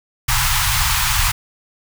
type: band-stop noise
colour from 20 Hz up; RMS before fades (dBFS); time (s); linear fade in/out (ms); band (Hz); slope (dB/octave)
pink; -17; 0.28-1.32; 10; 130 to 840; 48
effects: none